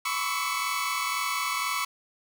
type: tone cluster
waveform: sawtooth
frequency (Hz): 1005 / 1103 / 1145 / 1310 / 2226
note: B5 / C#6 / D6 / E6 / C#7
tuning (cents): +30 / -9 / -44 / -11 / +7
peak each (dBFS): -30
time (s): 0.05-1.85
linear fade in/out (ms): 5
effects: none